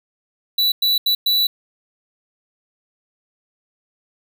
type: tone bursts at uneven times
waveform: square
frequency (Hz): 3951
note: B7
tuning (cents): 0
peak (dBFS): -15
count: 4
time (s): 0.58-0.72 / 0.82-0.98 / 1.06-1.15 / 1.26-1.47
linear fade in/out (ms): 5
effects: none

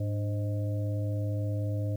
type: harmonic tone with a mistuned harmonic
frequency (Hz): 104.4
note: G#2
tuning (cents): +10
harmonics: 1 / 3 / 5 / 6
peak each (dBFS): -28 / -39 / -41 / -43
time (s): 0-1.96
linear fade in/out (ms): 5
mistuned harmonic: 3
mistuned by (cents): -97
effects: 10-bit

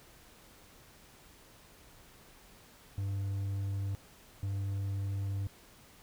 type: tone bursts at uneven times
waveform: triangle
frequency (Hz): 98.6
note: G2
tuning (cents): +11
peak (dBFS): -30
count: 2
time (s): 2.98-3.95 / 4.43-5.47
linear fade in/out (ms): 0
effects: pink hiss -58 dBFS RMS until 6.02 s

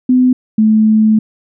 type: tone pair in turn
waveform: sine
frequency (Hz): 253.1 / 217.1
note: B3 / A3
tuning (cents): +43 / -23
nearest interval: minor third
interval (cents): 266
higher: first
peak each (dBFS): -6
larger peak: neither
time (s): 0.09-0.33 / 0.58-1.19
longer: second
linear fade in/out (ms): 5
effects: none

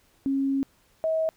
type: tone pair in turn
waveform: sine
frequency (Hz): 272.7 / 640.6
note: C#4 / E5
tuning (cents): -28 / -50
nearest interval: octave + minor third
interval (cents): 1478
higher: second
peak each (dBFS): -22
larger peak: neither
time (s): 0.26-0.63 / 1.04-1.29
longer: first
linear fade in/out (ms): 0
effects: pink hiss -63 dBFS RMS until 1.36 s

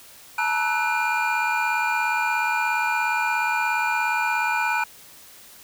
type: tone cluster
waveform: triangle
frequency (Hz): 869 / 946 / 1313 / 1488 / 2406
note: A5 / A#5 / E6 / F#6 / D7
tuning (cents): -22 / +25 / -7 / +9 / +41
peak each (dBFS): -25 / -25 / -30 / -24 / -25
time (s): 0.38-4.84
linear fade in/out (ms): 5
effects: white hiss -47 dBFS RMS until 5.63 s

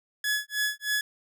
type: tone with tremolo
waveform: sawtooth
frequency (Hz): 1697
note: G#6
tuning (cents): +37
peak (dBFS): -20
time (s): 0.24-1.01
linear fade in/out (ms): 2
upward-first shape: sine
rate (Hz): 3.2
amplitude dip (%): 100
effects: none

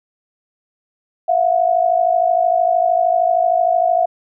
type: tone pair together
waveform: sine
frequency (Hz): 669 / 722.1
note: E5 / F#5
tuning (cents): +25 / -42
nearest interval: minor second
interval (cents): 133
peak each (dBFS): -15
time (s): 1.28-4.06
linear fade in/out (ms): 10
effects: none

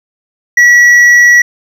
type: tone with hard clipping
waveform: sine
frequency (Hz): 1934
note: B6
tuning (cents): -37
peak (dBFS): -3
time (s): 0.57-1.42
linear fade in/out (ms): 5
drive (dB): 4
effects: none

